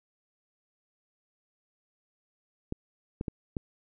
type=clicks; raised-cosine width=3 ms; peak=-19 dBFS; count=4; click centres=2.724 / 3.211 / 3.282 / 3.568 s; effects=none